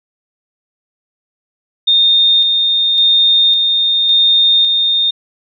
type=tone with tremolo; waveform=sine; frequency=3656 Hz; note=A#7; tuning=34 cents flat; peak=-7 dBFS; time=1.87-5.11 s; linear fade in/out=10 ms; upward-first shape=square; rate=0.9 Hz; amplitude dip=30%; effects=none